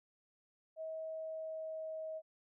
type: tone with pitch glide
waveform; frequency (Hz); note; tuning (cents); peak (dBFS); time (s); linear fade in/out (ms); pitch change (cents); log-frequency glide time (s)
sine; 639 to 634.2; D#5 to D#5; +46 to +33; -40; 0.76-2.22; 50; -13; 1.05-2.1
effects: none